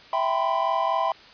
triangle chord, C major seventh, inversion first, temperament equal with one note detuned, 659.3 / 784 / 987.8 / 1032.1 Hz, E5 / G5 / B5 / C6, 0 / 0 / 0 / -24 cents, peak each -25 dBFS, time 0.13-1.12 s, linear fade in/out 2 ms, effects white hiss -48 dBFS RMS until 1.33 s + resampled to 11025 Hz

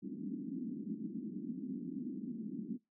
pink band-pass noise, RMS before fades -42 dBFS, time 0.02-2.78 s, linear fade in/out 20 ms, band 190 to 300 Hz, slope 48 dB/octave, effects noise-tail reverb RT60 0.2 s tail -21 dB re dry

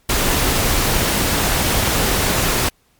pink noise, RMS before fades -17 dBFS, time 0.09-2.69 s, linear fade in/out 5 ms, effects pink hiss -59 dBFS RMS until 2.99 s + MP3 96 kbps

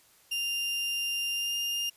35% pulse tone with pitch glide, 2794 to 2812 Hz, F7 to F7, 0 to +11 cents, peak -27 dBFS, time 0.31-1.9 s, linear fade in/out 10 ms, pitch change +11 cents, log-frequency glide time 1.33-1.55 s, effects white hiss -61 dBFS RMS until 1.96 s + resampled to 32000 Hz

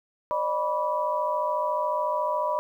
sine tone cluster, 552 / 606 / 981 / 1149 Hz, C#5 / D#5 / B5 / D6, -7 / -46 / -12 / -38 cents, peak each -35 / -28 / -26 / -35 dBFS, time 0.31-2.59 s, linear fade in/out 0 ms, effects 10-bit

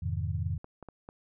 sine chord, F minor seventh, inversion none, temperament equal with one note detuned, 85.96 / 103.83 / 130.81 / 155.56 Hz, F2 / Ab2 / C3 / Eb3, -27 / 0 / 0 / 0 cents, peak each -32 / -34 / -38 / -37 dBFS, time 0.02-0.58 s, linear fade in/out 10 ms
clicks, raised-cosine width 1 ms, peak -30 dBFS, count 4, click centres 0.644 / 0.827 / 0.887 / 1.089 s
effects none

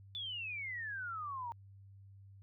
sine exponential sweep, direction down, 3520 to 915 Hz, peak -39 dBFS, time 0.15-1.52 s, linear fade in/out 0 ms, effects added 98 Hz sine -54 dBFS peak until 2.42 s

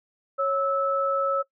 sine tone pair together, 550.4 / 1307 Hz, C#5 / E6, -12 / -15 cents, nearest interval octave + minor third, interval 1497 cents, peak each -24 dBFS, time 0.38-1.43 s, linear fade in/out 20 ms, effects noise-tail reverb RT60 0.1 s tail -20 dB re dry

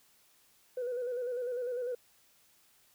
sine tone with vibrato, 493.1 Hz, B4, 3 cents flat, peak -31 dBFS, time 0.77-1.95 s, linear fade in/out 5 ms, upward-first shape square, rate 10 Hz, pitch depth 44 cents each way, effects tanh soft clip ceiling -30 dBFS + white hiss -66 dBFS RMS until 2.94 s

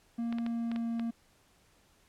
triangle tone with pitch glide, 233.1 to 231.2 Hz, A#3 to A#3, 0 to -14 cents, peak -29 dBFS, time 0.18-1.11 s, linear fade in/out 10 ms, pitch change -14 cents, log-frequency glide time 0.41-0.87 s
clicks, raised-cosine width 0.3 ms, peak -26 dBFS, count 6, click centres 0.326 / 0.385 / 0.464 / 0.716 / 0.761 / 0.996 s
effects pink hiss -66 dBFS RMS until 2.08 s + low-pass 12000 Hz 12 dB/octave

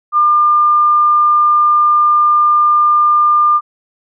sine tone, 1200 Hz, D6, 37 cents sharp, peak -7 dBFS, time 0.12-3.61 s, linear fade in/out 50 ms, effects none

